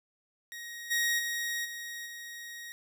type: tone with level steps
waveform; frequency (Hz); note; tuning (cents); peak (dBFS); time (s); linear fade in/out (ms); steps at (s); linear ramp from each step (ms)
sawtooth; 1883; A#6; +17; -37 / -23 / -28 / -35 / -38; 0.52-2.72; 0; 0.9 / 1.18 / 1.64 / 2.05; 20
effects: none